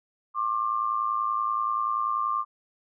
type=tone pair together; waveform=sine; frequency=1073 / 1183.4 Hz; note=C6 / D6; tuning=+43 / +13 cents; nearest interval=major second; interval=170 cents; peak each=-28 / -26 dBFS; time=0.34-2.45 s; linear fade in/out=50 ms; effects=none